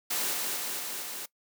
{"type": "noise with echo", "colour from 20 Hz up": "white", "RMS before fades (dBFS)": -30, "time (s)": [0.1, 0.34], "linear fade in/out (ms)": 10, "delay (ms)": 230, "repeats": 4, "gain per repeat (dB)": -2, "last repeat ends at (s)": 1.26, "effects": ["noise-tail reverb RT60 0.1 s tail -21 dB re dry", "high-pass 200 Hz 12 dB/octave"]}